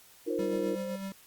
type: chord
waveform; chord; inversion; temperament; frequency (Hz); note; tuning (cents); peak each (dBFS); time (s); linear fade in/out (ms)
sine; Eb suspended second; none; equal with one note detuned; 307.9 / 349.2 / 466.2; Eb4 / F4 / Bb4; -18 / 0 / 0; -35 / -34 / -33; 0.26-0.76; 20
type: tone with vibrato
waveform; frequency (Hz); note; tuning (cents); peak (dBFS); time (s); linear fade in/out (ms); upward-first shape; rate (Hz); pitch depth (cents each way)
sine; 523.3; C5; 0; -35; 0.3-0.96; 5; square; 3.5; 8
type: tone with tremolo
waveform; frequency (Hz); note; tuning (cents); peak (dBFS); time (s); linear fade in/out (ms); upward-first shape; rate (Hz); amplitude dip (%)
square; 194.2; G3; -16; -35; 0.39-1.12; 0; sine; 7.9; 40
effects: white hiss -57 dBFS RMS until 1.26 s + Opus 48 kbps